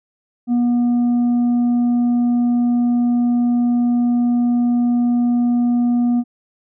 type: tone with tanh clipping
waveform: triangle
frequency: 241.2 Hz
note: B3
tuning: 41 cents flat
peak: -14 dBFS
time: 0.47-6.24 s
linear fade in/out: 50 ms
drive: 8 dB
effects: none